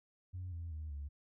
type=tone with pitch steps; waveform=sine; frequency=91.1 / 84.02 / 77.5 / 71.48 Hz; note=F#2 / E2 / D#2 / D2; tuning=-26 / +34 / -6 / -46 cents; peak=-39 dBFS; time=0.33-1.09 s; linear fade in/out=20 ms; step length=190 ms; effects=tanh soft clip ceiling -37 dBFS